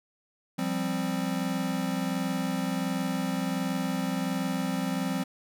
square chord, F suspended second, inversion none, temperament equal, 174.61 / 196 / 261.6 Hz, F3 / G3 / C4, 0 / 0 / 0 cents, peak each -33 / -33 / -32 dBFS, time 0.58-5.24 s, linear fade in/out 10 ms, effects none

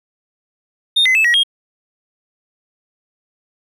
triangle tone with pitch steps, 3664 / 2041 / 2617 / 1908 / 3248 Hz, A#7 / C7 / E7 / A#6 / G#7, -31 / -44 / -13 / +40 / -39 cents, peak -8 dBFS, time 0.96-1.435 s, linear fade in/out 10 ms, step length 95 ms, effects tanh soft clip ceiling -4 dBFS

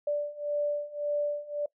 sine beating tone pair, 585 / 586.8 Hz, D5 / D5, -7 / -2 cents, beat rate 1.8 Hz, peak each -32 / -30 dBFS, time 0.07-1.66 s, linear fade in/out 5 ms, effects noise-tail reverb RT60 0.1 s tail -21 dB re dry

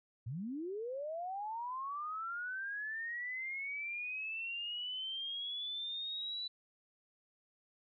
sine linear sweep, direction up, 101.9 to 3980 Hz, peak -38 dBFS, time 0.26-6.48 s, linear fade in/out 10 ms, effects none

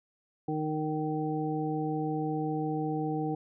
harmonic tone, 154.5 Hz, D#3, 12 cents flat, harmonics 1 / 2 / 3 / 5, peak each -34 / -32 / -36 / -36 dBFS, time 0.48-3.35 s, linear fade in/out 5 ms, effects none

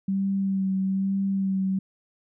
sine tone with vibrato, 193.2 Hz, G3, 25 cents flat, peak -22 dBFS, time 0.08-1.79 s, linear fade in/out 5 ms, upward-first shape sine, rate 1.1 Hz, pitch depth 22 cents each way, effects none

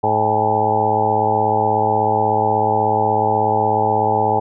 harmonic tone with a mistuned harmonic, 107.5 Hz, A2, 40 cents flat, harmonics 1 / 2 / 3 / 4 / 5 / 6 / 7 / 8 / 9, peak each -25 / -28 / -29 / -22 / -25 / -26 / -18 / -19 / -29 dBFS, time 0.03-4.4 s, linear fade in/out 10 ms, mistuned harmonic 7, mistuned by +70 cents, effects none

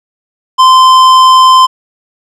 triangle tone with tanh clipping, 1035 Hz, C6, 19 cents flat, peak -3 dBFS, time 0.58-1.67 s, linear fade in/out 20 ms, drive 17 dB, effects none

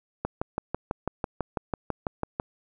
click train, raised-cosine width 1 ms, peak -13 dBFS, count 14, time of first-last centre 0.25-2.399 s, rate 6.05 Hz, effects none

